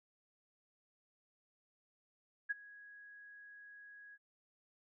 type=tone with ADSR envelope; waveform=sine; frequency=1661.2 Hz; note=G#6; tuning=in tune; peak=-31 dBFS; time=2.49-4.18 s; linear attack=19 ms; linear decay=21 ms; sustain=-22 dB; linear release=42 ms; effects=none